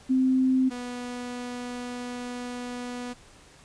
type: tone pair in turn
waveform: sine / sawtooth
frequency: 260 / 245.4 Hz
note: C4 / B3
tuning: -11 / -11 cents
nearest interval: minor second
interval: 100 cents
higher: first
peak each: -19 / -29 dBFS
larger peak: first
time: 0.09-0.7 / 0.7-3.14 s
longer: second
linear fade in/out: 20 ms
effects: pink hiss -53 dBFS RMS until 3.64 s + resampled to 22050 Hz

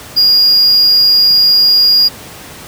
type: tone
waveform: triangle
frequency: 4847 Hz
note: D#8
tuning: 46 cents flat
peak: -4 dBFS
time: 0.16-2.09 s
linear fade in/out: 20 ms
effects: pink hiss -31 dBFS RMS until 2.67 s + high-pass 80 Hz 12 dB/octave

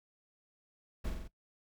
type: noise with echo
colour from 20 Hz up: brown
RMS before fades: -35 dBFS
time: 1.04-1.1 s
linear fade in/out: 10 ms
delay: 45 ms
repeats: 4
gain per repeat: -3 dB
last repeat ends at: 1.28 s
effects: noise-tail reverb RT60 0.1 s tail -19 dB re dry

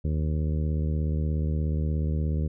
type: harmonic tone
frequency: 76.8 Hz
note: D#2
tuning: 22 cents flat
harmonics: 1 / 2 / 3 / 4 / 5 / 6 / 7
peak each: -25 / -29 / -36 / -41 / -42 / -43 / -46 dBFS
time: 0.04-2.48 s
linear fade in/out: 10 ms
effects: none

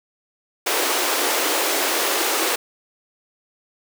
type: high-pass noise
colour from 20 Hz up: pink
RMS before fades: -21 dBFS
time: 0.66-2.56 s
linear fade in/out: 10 ms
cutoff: 310 Hz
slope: 48 dB/octave
effects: none

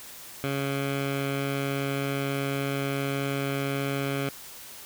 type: tone with low-pass filter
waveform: 15% pulse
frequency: 138.59 Hz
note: C#3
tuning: in tune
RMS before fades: -29 dBFS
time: 0.44-4.29 s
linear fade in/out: 0 ms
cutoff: 2800 Hz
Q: 1.9
effects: white hiss -44 dBFS RMS until 4.85 s

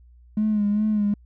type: tone with vibrato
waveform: triangle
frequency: 210 Hz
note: G#3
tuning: 19 cents sharp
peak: -15 dBFS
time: 0.37-1.14 s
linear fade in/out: 5 ms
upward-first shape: sine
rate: 2.5 Hz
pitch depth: 46 cents each way
effects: tanh soft clip ceiling -16 dBFS + added 60 Hz sine -48 dBFS peak until 1.25 s

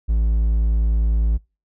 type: tone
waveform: triangle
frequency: 55 Hz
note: A1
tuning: in tune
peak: -13 dBFS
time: 0.08-1.38 s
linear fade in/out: 20 ms
effects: noise-tail reverb RT60 0.3 s tail -26 dB re dry

